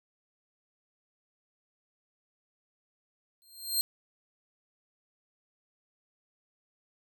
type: tone with exponential growth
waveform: 15% pulse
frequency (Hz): 4186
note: C8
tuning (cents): 0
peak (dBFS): -16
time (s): 3.42-3.81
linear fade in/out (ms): 0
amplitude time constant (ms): 83
effects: none